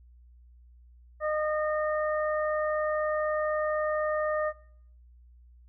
harmonic tone, 612 Hz, D#5, 29 cents flat, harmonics 1 / 2 / 3, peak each -27 / -33 / -37 dBFS, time 1.2-4.53 s, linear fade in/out 50 ms, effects noise-tail reverb RT60 0.6 s tail -19 dB re dry + added 60 Hz sine -52 dBFS peak until 5.68 s

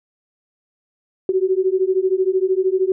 sine beating tone pair, 370 / 383 Hz, F#4 / G4, 0 / -40 cents, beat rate 13 Hz, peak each -18 dBFS, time 1.29-2.92 s, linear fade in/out 2 ms, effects none

